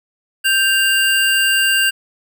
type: tone pair together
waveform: square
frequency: 1570.9 / 2799 Hz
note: G6 / F7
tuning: +3 / +3 cents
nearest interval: minor seventh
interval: 1000 cents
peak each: -16 dBFS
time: 0.44-1.91 s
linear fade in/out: 20 ms
effects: none